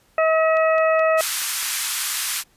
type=harmonic tone; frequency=640 Hz; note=D#5; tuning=49 cents sharp; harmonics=1 / 2 / 3 / 4; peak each=-16 / -22 / -26 / -28 dBFS; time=0.18-1.21 s; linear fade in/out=2 ms
type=click train; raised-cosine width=0.2 ms; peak=-22 dBFS; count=6; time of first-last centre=0.57-1.629 s; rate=4.72 Hz
type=band-pass noise; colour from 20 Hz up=white; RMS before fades=-25 dBFS; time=1.17-2.44 s; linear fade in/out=50 ms; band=1100 to 13000 Hz; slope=24 dB/octave
effects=pink hiss -59 dBFS RMS until 2.56 s + resampled to 32000 Hz